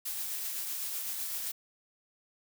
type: noise with tremolo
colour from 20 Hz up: blue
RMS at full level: -35 dBFS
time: 0.05-1.52 s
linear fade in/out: 10 ms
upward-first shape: triangle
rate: 7.9 Hz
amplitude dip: 30%
effects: none